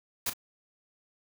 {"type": "noise with echo", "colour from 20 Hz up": "white", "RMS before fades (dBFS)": -30, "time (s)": [0.26, 0.3], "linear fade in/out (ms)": 5, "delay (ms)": 35, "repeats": 1, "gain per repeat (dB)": -11, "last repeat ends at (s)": 0.335, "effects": []}